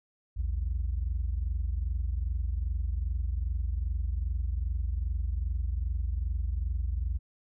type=tone pair together; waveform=sine; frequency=56.69 / 79.2 Hz; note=A#1 / D#2; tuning=-48 / +31 cents; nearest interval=tritone; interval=579 cents; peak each=-28 / -31 dBFS; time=0.36-7.19 s; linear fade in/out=20 ms; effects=tanh soft clip ceiling -23 dBFS